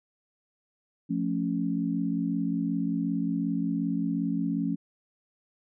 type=chord; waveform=sine; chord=F augmented; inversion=none; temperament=equal; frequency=174.61 / 220 / 277.2 Hz; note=F3 / A3 / C#4; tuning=0 / 0 / 0 cents; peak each=-30 / -31 / -29 dBFS; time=1.09-4.76 s; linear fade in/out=20 ms; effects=none